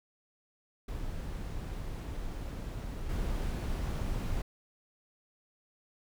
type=noise with level steps; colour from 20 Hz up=brown; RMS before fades=-38 / -33 dBFS; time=0.88-4.42 s; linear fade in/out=5 ms; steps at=3.09 s; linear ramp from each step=5 ms; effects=none